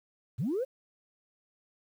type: linear sweep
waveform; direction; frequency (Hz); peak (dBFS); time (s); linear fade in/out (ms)
sine; up; 91.9 to 554.4; -27; 0.38-0.65; 20
effects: tanh soft clip ceiling -24 dBFS + 10-bit